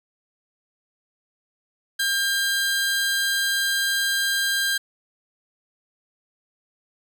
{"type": "tone pair together", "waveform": "sawtooth", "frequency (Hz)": [1599, 4029], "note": ["G6", "B7"], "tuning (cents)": [34, 34], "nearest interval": "octave + major third", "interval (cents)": 1600, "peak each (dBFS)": [-18, -25], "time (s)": [1.99, 4.78], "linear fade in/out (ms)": 10, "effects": []}